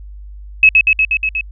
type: tone with echo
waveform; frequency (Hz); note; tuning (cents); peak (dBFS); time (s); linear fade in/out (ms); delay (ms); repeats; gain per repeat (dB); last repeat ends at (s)
sine; 2577; E7; -40; -3; 0.63-0.69; 2; 120; 6; -2; 1.41
effects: added 50 Hz sine -30 dBFS peak until 1.51 s